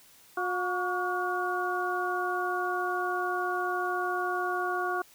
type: harmonic tone with a mistuned harmonic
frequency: 360 Hz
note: F#4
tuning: 47 cents flat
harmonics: 1 / 2 / 3 / 4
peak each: -33 / -33 / -33 / -33 dBFS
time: 0.37-5.02 s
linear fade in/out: 5 ms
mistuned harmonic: 3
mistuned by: +76 cents
effects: white hiss -57 dBFS RMS until 5.14 s